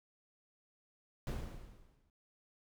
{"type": "noise with exponential decay", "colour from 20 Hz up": "brown", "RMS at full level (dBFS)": -35, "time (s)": [1.27, 2.1], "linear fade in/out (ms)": 1, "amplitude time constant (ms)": 180, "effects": []}